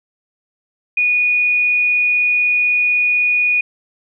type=tone; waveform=sine; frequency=2461 Hz; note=D#7; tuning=20 cents flat; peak=-12 dBFS; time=0.97-3.61 s; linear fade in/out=5 ms; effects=none